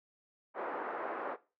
pink band-pass noise, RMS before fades -39 dBFS, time 0.54-1.37 s, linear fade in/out 50 ms, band 380 to 1500 Hz, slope 24 dB/octave, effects noise-tail reverb RT60 0.3 s tail -17 dB re dry

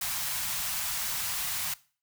white band-stop noise, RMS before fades -32 dBFS, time 0.01-1.74 s, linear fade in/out 5 ms, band 180 to 720 Hz, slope 24 dB/octave, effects noise-tail reverb RT60 0.4 s tail -20 dB re dry

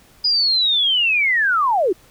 sine linear sweep, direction down, 4978 to 324.2 Hz, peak -14 dBFS, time 0.24-1.93 s, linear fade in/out 10 ms, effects pink hiss -51 dBFS RMS until 2.1 s

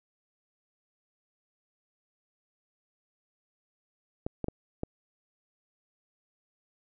clicks, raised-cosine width 2 ms, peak -18 dBFS, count 4, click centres 4.265 / 4.443 / 4.484 / 4.834 s, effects none

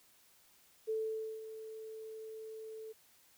sine tone with ADSR envelope, 440 Hz, A4, in tune, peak -32 dBFS, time 0.87-2.93 s, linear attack 26 ms, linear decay 510 ms, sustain -12 dB, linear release 17 ms, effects white hiss -66 dBFS RMS until 3.37 s

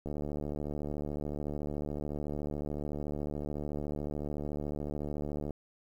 click train, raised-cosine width 2 ms, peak -24 dBFS, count 403, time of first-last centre 0.06-5.507 s, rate 73.8 Hz, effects 10-bit

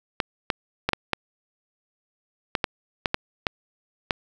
clicks, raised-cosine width 0.3 ms, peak -5 dBFS, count 11, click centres 0.202 / 0.502 / 0.89 / 0.933 / 1.133 / 2.552 / 2.642 / 3.058 / 3.144 / 3.468 / 4.108 s, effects 7-bit

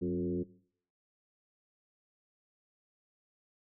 sine tone with frequency modulation, 271.8 Hz, C#4, 34 cents flat, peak -30 dBFS, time 0.01-0.44 s, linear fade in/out 20 ms, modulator 85.1 Hz, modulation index 1.6, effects noise-tail reverb RT60 0.6 s tail -21 dB re dry

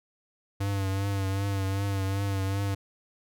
square tone with vibrato, 98 Hz, G2, in tune, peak -27 dBFS, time 0.6-2.75 s, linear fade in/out 10 ms, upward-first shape triangle, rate 2.6 Hz, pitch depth 45 cents each way, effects none

